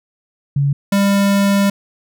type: tone pair in turn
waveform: sine / square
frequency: 140.9 / 199.26 Hz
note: C#3 / G3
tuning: +29 / +29 cents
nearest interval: tritone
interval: 600 cents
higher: second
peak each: -12 dBFS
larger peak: neither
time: 0.56-0.73 / 0.92-1.7 s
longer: second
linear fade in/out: 5 ms
effects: none